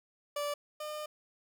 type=tone pair in turn; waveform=30% pulse; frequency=582 / 605.5 Hz; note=D5 / D#5; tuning=-16 / -47 cents; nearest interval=minor second; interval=69 cents; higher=second; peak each=-30 / -35 dBFS; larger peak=first; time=0.36-0.54 / 0.8-1.06 s; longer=second; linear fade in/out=5 ms; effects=none